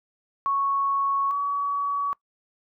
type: tone pair in turn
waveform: sine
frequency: 1107 / 1132.9 Hz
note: C#6 / C#6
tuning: -3 / +37 cents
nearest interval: unison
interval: 40 cents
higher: second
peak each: -21 / -23 dBFS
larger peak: first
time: 0.46-1.31 / 1.31-2.13 s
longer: first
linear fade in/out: 0 ms
effects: noise-tail reverb RT60 0.1 s tail -23 dB re dry